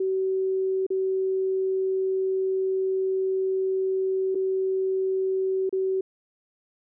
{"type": "tone with dropouts", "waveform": "sine", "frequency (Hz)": 380, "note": "F#4", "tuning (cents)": 46, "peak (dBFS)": -22, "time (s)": [0, 6.01], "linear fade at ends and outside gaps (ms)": 5, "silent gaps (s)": [[0.866, 0.903], [4.348, 4.353], [5.694, 5.726]], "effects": []}